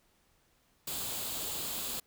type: noise with comb filter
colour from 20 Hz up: white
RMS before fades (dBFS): -37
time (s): 0.87-2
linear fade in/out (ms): 5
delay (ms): 0.26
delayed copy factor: +0.5
effects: pink hiss -70 dBFS RMS until 2.06 s